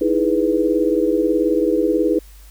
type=chord; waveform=sine; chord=E major seventh; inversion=third; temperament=equal; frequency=311.1 / 329.6 / 415.3 / 493.9 Hz; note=D#4 / E4 / G#4 / B4; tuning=0 / 0 / 0 / 0 cents; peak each=-20 dBFS; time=0.01-2.19 s; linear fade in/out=5 ms; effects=added 50 Hz sine -40 dBFS peak until 2.5 s + white hiss -50 dBFS RMS until 2.5 s